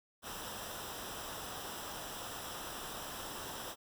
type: noise with comb filter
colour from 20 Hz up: pink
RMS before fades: -44 dBFS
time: 0.22-3.76 s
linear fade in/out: 50 ms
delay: 0.45 ms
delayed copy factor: -0.65
effects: none